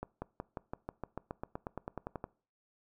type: accelerating click train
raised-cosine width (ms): 1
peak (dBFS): -24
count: 18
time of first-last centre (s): 0.03-2.241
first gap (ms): 190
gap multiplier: 0.95
effects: noise-tail reverb RT60 0.4 s tail -22 dB re dry